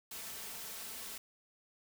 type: noise with comb filter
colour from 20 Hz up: white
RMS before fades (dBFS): -45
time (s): 0.11-1.18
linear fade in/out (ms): 5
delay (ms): 4.5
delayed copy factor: +0.5
effects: none